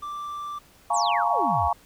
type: tone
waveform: triangle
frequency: 1174.7 Hz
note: D6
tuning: in tune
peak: -29 dBFS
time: 0.02-0.59 s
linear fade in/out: 10 ms
type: chord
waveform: sine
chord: Bb minor seventh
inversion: second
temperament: just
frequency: 699.2 / 839.1 / 932.3 / 1118.8 Hz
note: F5 / Ab5 / Bb5 / Db6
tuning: +2 / +18 / 0 / +16 cents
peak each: -26 dBFS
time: 0.9-1.73 s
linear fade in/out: 5 ms
type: exponential sweep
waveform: sine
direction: down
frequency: 9000 to 60.6 Hz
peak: -28 dBFS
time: 0.93-1.69 s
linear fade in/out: 20 ms
effects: pink hiss -55 dBFS RMS until 1.85 s